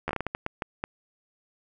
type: slowing click train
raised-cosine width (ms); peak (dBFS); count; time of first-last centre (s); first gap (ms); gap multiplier
0.5; -14; 11; 0.08-0.839; 12; 1.38
effects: none